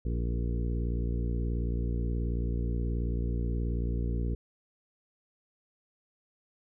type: harmonic tone with a mistuned harmonic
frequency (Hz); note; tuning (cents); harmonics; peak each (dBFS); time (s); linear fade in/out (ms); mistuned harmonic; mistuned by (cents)
58.6; A#1; +10; 1 / 2 / 3 / 4 / 5 / 6 / 7 / 8; -29 / -35 / -39 / -41 / -43 / -45 / -46 / -47; 0.05-4.35; 5; 7; +20
effects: none